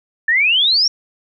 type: exponential sweep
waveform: sine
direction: up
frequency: 1741 to 5650 Hz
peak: -11 dBFS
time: 0.28-0.88 s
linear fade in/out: 5 ms
effects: none